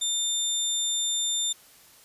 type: tone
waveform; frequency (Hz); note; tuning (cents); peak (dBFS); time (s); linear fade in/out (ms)
25% pulse; 3600; A7; +39; -21; 0.01-1.53; 10
effects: white hiss -54 dBFS RMS until 2.04 s + resampled to 32000 Hz